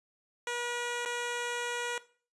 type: tone with dropouts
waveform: 10% pulse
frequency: 481.5 Hz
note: B4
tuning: 44 cents flat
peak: -24 dBFS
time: 0.47-1.98 s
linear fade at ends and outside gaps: 2 ms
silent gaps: 1.052-1.058 s
effects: noise-tail reverb RT60 0.4 s tail -17 dB re dry + resampled to 24000 Hz